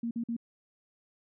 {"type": "tone bursts", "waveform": "sine", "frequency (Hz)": 233.1, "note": "A#3", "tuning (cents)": 0, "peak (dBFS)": -30, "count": 3, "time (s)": [0.03, 0.366], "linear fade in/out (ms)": 5, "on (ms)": 80, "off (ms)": 48, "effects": []}